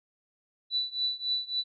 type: tone with tremolo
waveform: sine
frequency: 3967 Hz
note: B7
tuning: 7 cents sharp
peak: -24 dBFS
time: 0.7-1.64 s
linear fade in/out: 50 ms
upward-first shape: triangle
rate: 3.6 Hz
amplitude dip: 95%
effects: none